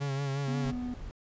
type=tone with vibrato; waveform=45% pulse; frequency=138.59 Hz; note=C#3; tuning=in tune; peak=-30 dBFS; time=0-0.72 s; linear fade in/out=20 ms; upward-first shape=sine; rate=5.6 Hz; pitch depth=41 cents each way
type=tone; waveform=triangle; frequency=246.9 Hz; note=B3; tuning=in tune; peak=-31 dBFS; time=0.48-0.94 s; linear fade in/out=0 ms
type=noise; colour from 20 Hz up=brown; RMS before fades=-42 dBFS; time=0.64-1.11 s; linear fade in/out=0 ms
effects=resampled to 16000 Hz